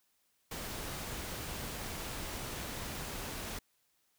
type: noise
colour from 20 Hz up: pink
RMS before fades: -41 dBFS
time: 0.51-3.59 s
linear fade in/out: 5 ms
effects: white hiss -75 dBFS RMS until 4.18 s